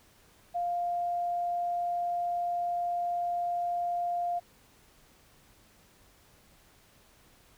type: tone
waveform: sine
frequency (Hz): 700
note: F5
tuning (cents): +4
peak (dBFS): -28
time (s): 0.54-4.4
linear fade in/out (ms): 20
effects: pink hiss -61 dBFS RMS until 7.57 s

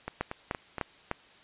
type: two click trains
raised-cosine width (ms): 0.5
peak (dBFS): -19 / -14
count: 4 / 4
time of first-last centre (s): 0.08-0.783 / 0.21-1.114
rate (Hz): 4.27 / 3.32
effects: white hiss -56 dBFS RMS until 1.43 s + resampled to 8000 Hz

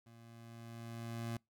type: tone with level ramp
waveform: 25% pulse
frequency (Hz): 115.7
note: A#2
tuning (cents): -13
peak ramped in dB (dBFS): -54 to -34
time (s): 0.06-1.37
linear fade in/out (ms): 5
effects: noise-tail reverb RT60 0.2 s tail -26 dB re dry

